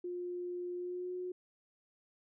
sine tone with pitch glide, 355.2 to 362.7 Hz, F4 to F#4, +29 to -34 cents, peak -37 dBFS, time 0.04-1.32 s, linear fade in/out 5 ms, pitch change +37 cents, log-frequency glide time 0.76-1.13 s, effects none

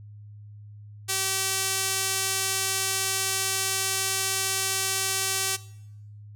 sawtooth tone with band-pass filter, 384.6 Hz, G4, 33 cents flat, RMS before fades -27 dBFS, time 1.08-5.57 s, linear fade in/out 20 ms, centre 8400 Hz, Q 0.89, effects noise-tail reverb RT60 0.8 s tail -20 dB re dry + added 104 Hz sine -42 dBFS peak until 6.35 s

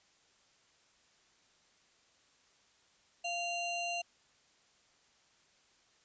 square ring-modulated tone, 1732 Hz, A6, 28 cents flat, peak -32 dBFS, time 3.24-4.02 s, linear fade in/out 10 ms, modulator 1040 Hz, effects white hiss -68 dBFS RMS until 6.04 s + resampled to 16000 Hz

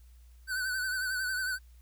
square tone with vibrato, 1512 Hz, F#6, 37 cents sharp, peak -31 dBFS, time 0.47-1.59 s, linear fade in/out 50 ms, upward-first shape sine, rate 11 Hz, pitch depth 53 cents each way, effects added 60 Hz sine -52 dBFS peak until 1.81 s + white hiss -69 dBFS RMS until 1.81 s

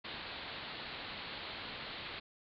white low-pass noise, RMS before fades -45 dBFS, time 0.04-2.2 s, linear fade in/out 10 ms, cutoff 4400 Hz, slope 96 dB/octave, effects none

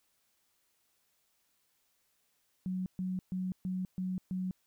sine tone bursts, 185 Hz, F#3, in tune, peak -32 dBFS, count 6, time 2.66-4.51 s, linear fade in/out 0 ms, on 200 ms, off 130 ms, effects white hiss -75 dBFS RMS until 4.66 s

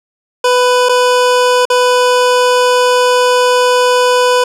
25% pulse tone with dropouts, 497.2 Hz, B4, 12 cents sharp, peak -4 dBFS, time 0.44-4.44 s, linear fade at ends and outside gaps 5 ms, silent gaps 0.888-0.892 / 1.654-1.7 s, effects low-pass 9000 Hz 12 dB/octave + 7-bit

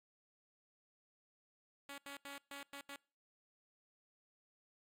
5% pulse tone bursts at uneven times, 280.8 Hz, C#4, 22 cents sharp, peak -36 dBFS, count 6, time 1.89-1.98 / 2.06-2.17 / 2.25-2.38 / 2.51-2.63 / 2.73-2.81 / 2.89-2.96 s, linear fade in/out 2 ms, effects noise-tail reverb RT60 0.4 s tail -25 dB re dry + AAC 64 kbps

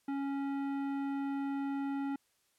triangle tone with tanh clipping, 277.2 Hz, C#4, in tune, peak -35 dBFS, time 0.08-2.16 s, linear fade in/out 5 ms, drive 18 dB, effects white hiss -74 dBFS RMS until 2.58 s + low-pass 12000 Hz 12 dB/octave

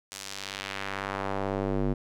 square tone with band-pass filter sweep, 49 Hz, G1, in tune, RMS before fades -32 dBFS, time 0.11-1.94 s, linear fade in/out 10 ms, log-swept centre 7600 to 270 Hz, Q 1, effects none

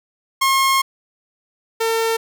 sawtooth tone pair in turn, 1076 / 452.4 Hz, C6 / A4, +48 / +48 cents, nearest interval octave + minor third, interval 1500 cents, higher first, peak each -10 / -13 dBFS, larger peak first, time 0.41-0.82 / 1.8-2.17 s, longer first, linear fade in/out 10 ms, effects none

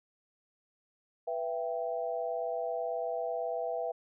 sine chord, E minor, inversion second, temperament equal with one note detuned, 493.9 / 665.8 / 784 Hz, B4 / E5 / G5, 0 / +17 / 0 cents, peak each -36 / -34 / -39 dBFS, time 1.27-3.92 s, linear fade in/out 10 ms, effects none

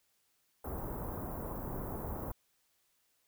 pink band-stop noise, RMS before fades -40 dBFS, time 0.64-2.32 s, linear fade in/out 5 ms, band 1100 to 15000 Hz, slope 24 dB/octave, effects white hiss -75 dBFS RMS until 3.27 s

